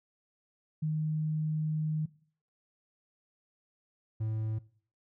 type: tone pair in turn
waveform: sine / triangle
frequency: 155 / 109.6 Hz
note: D#3 / A2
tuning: -6 / -6 cents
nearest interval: tritone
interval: 600 cents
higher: first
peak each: -28 / -28 dBFS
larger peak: neither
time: 0.82-2.06 / 4.2-4.59 s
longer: first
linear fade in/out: 10 ms
effects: noise-tail reverb RT60 0.5 s tail -20 dB re dry